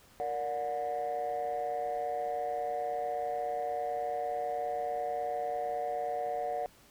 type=chord; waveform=sine; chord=Bb augmented; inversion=none; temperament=just; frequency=466.2 / 582.7 / 728.4 Hz; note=Bb4 / D5 / F#5; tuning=0 / -14 / -27 cents; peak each=-37 / -35 / -32 dBFS; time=0.2-6.66 s; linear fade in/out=0 ms; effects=tanh soft clip ceiling -27 dBFS + pink hiss -60 dBFS RMS until 6.9 s